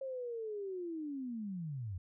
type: linear sweep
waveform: sine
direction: down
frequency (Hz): 542 to 84.2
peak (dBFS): -38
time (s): 0.01-1.98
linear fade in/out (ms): 5
effects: none